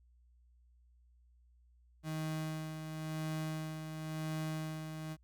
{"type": "tone with tremolo", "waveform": "35% pulse", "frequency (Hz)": 157, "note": "D#3", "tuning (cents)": 16, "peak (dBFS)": -34, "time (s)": [2.03, 5.17], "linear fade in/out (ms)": 50, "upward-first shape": "sine", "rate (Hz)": 0.95, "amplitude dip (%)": 50, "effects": ["added 60 Hz sine -63 dBFS peak until 5.23 s"]}